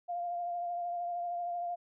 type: tone with vibrato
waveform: sine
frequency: 698.5 Hz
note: F5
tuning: in tune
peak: -33 dBFS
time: 0.08-1.76 s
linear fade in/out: 20 ms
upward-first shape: triangle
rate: 13 Hz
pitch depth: 28 cents each way
effects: none